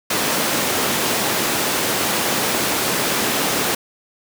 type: high-pass noise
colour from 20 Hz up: pink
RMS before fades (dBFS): -20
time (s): 0.1-3.75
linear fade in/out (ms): 5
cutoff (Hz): 220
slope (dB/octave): 12
effects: none